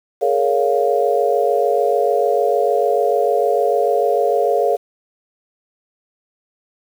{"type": "chord", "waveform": "sine", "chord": "Bb minor seventh", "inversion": "third", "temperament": "just", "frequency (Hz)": [419.5, 466.2, 559.4, 699.2], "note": ["Ab4", "Bb4", "Db5", "F5"], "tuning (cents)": [17, 0, 16, 2], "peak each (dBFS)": -19, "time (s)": [0.21, 4.77], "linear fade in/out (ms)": 20, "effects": ["7-bit"]}